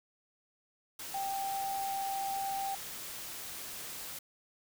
sine tone in noise, 784 Hz, G5, in tune, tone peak -33 dBFS, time 1.14-2.75 s, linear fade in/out 5 ms, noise white, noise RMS -43 dBFS, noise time 0.99-4.19 s, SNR +7 dB, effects none

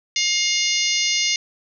harmonic tone, 710 Hz, F5, 28 cents sharp, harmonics 3 / 4 / 5 / 6 / 7 / 8 / 9, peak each -24 / -25 / -27 / -28 / -25 / -28 / -25 dBFS, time 0.16-1.36 s, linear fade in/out 2 ms, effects none

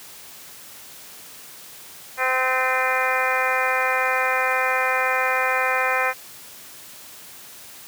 harmonic tone with a mistuned harmonic, 258.1 Hz, C4, 23 cents flat, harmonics 2 / 3 / 4 / 5 / 6 / 7 / 8 / 9, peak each -27 / -27 / -27 / -27 / -27 / -27 / -27 / -27 dBFS, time 2.17-6.14 s, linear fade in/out 50 ms, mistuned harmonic 9, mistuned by +69 cents, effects white hiss -42 dBFS RMS until 7.87 s + high-pass 80 Hz 12 dB/octave

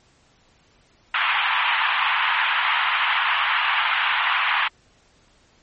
pink band-pass noise, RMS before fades -21 dBFS, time 1.14-4.68 s, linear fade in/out 5 ms, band 870 to 3200 Hz, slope 48 dB/octave, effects pink hiss -58 dBFS RMS until 5.62 s + MP3 32 kbps

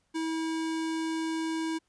square tone, 322.7 Hz, E4, 37 cents flat, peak -30 dBFS, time 0.14-1.79 s, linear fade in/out 20 ms, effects pink hiss -74 dBFS RMS until 1.88 s + resampled to 22050 Hz

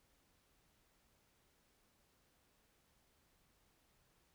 silence, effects pink hiss -75 dBFS RMS until 4.34 s

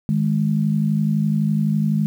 sine tone pair together, 156.4 / 208.3 Hz, D#3 / G#3, +9 / +5 cents, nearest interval perfect fourth, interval 496 cents, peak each -19 dBFS, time 0.09-2.06 s, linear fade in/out 0 ms, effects 8-bit

